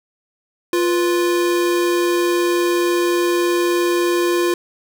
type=tone pair together; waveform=square; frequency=349.2 / 492.7 Hz; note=F4 / B4; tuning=0 / -4 cents; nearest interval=tritone; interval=596 cents; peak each=-16 / -26 dBFS; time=0.73-4.54 s; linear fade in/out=2 ms; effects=none